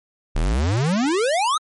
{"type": "exponential sweep", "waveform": "square", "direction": "up", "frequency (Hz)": [34, 1318.5], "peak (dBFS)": -18, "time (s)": [0.35, 1.58], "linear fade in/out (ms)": 10, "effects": ["MP3 48 kbps"]}